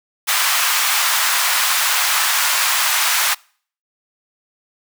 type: high-pass noise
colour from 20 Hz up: pink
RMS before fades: -17 dBFS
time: 0.27-3.35 s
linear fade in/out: 20 ms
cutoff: 960 Hz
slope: 24 dB/octave
effects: noise-tail reverb RT60 0.5 s tail -26 dB re dry